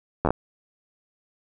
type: slowing click train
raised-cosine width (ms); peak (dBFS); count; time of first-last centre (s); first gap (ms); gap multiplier
1; -7; 5; 0.25-0.306; 11; 1.16
effects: none